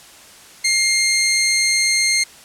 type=tone; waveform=15% pulse; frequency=2118 Hz; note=C7; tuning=21 cents sharp; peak=-8 dBFS; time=0.64-2.24 s; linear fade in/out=10 ms; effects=white hiss -43 dBFS RMS until 2.44 s + low-pass 10000 Hz 12 dB/octave